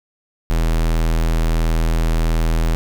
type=tone; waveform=square; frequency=40.72 Hz; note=E1; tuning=20 cents flat; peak=-15 dBFS; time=0.5-2.75 s; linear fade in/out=0 ms; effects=none